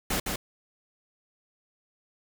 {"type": "noise with echo", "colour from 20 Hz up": "pink", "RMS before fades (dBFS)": -28, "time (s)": [0.1, 0.2], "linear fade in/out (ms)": 5, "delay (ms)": 160, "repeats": 1, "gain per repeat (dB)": -3, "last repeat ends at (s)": 0.36, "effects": []}